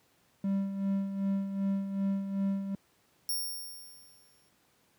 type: tone with tremolo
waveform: triangle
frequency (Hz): 196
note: G3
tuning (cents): 0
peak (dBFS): -24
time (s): 0.44-2.75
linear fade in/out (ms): 2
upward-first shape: sine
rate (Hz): 2.6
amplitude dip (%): 60
type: tone with exponential decay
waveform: 15% pulse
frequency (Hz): 5550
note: F8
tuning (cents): -12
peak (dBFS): -23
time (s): 3.29-4.49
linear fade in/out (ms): 2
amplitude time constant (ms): 260
effects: pink hiss -68 dBFS RMS until 4.98 s + high-pass 100 Hz 12 dB/octave